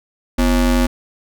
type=ring-modulated tone; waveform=square; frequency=146.83 Hz; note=D3; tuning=in tune; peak=-10 dBFS; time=0.38-0.87 s; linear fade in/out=10 ms; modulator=101 Hz; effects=none